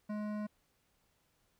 sine tone with hard clipping, 210.4 Hz, G#3, 23 cents sharp, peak -38 dBFS, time 0.09-0.47 s, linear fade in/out 10 ms, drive 14 dB, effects pink hiss -75 dBFS RMS until 1.59 s

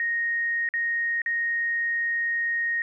sine tone with dropouts, 1864.7 Hz, A#6, in tune, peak -23 dBFS, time 0-2.82 s, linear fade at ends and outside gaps 1 ms, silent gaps 0.689-0.738 / 1.218-1.261 s, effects none

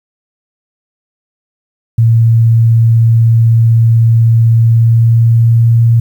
sine tone with pitch glide, 114.5 to 115.96 Hz, A#2 to A#2, -31 to -9 cents, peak -4 dBFS, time 1.98-6 s, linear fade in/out 5 ms, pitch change +22 cents, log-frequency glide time 4.6-5.81 s, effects 7-bit

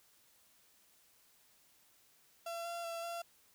35% pulse tone with pitch steps, 677 / 685 / 672 / 683 Hz, E5 / F5 / E5 / F5, +46 / -34 / +33 / -39 cents, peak -38 dBFS, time 2.46-3.22 s, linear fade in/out 5 ms, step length 190 ms, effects white hiss -68 dBFS RMS until 3.54 s

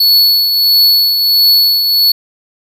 square tone with tremolo, 4411 Hz, C#8, 9 cents flat, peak -5 dBFS, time 0-2.12 s, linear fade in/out 5 ms, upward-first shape triangle, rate 1.5 Hz, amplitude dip 50%, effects none

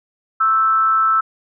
sine tone with frequency modulation, 1318.5 Hz, E6, in tune, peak -12 dBFS, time 0.4-1.21 s, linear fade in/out 10 ms, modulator 231 Hz, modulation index 0.32, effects none

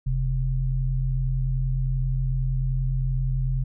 sine tone pair together, 41.3 / 130.81 Hz, E1 / C3, +4 / 0 cents, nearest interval octave + minor sixth, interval 1996 cents, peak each -24 / -24 dBFS, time 0.06-3.64 s, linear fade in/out 10 ms, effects none

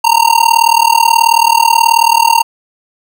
square tone with amplitude modulation, 923 Hz, A#5, 17 cents flat, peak -3 dBFS, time 0.04-2.43 s, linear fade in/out 10 ms, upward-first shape sine, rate 38.5 Hz, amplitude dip 95%, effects none

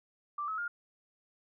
sine tone with pitch steps, 1174.7 / 1288.4 / 1413.2 Hz, D6 / E6 / F6, 0 / -40 / +20 cents, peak -33 dBFS, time 0.38-0.68 s, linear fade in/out 5 ms, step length 100 ms, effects none

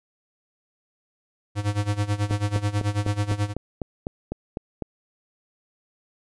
square tone with tremolo, 103.1 Hz, G#2, 12 cents flat, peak -20 dBFS, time 1.55-3.54 s, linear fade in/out 50 ms, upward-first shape sine, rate 9.2 Hz, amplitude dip 85%
click train, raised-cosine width 2 ms, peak -15 dBFS, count 11, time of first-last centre 2.31-4.823 s, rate 3.98 Hz
effects resampled to 24000 Hz

